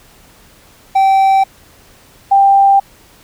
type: tone pair in turn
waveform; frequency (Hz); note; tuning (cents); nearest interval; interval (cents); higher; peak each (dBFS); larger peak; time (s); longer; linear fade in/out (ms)
triangle / sine; 775 / 789.5; G5 / G5; -20 / +12; unison; 32; second; -5; neither; 0.95-1.44 / 2.31-2.8; neither; 10
effects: pink hiss -45 dBFS RMS until 3.23 s